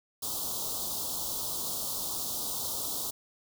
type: band-stop noise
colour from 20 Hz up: white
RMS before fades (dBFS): -34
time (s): 0.22-3.11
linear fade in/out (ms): 10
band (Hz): 1200 to 3400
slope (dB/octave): 48
effects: none